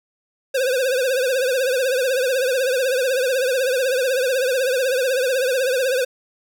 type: tone with vibrato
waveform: square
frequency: 517 Hz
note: C5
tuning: 21 cents flat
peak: -18 dBFS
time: 0.54-6.05 s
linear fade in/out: 10 ms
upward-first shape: triangle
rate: 16 Hz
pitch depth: 120 cents each way
effects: none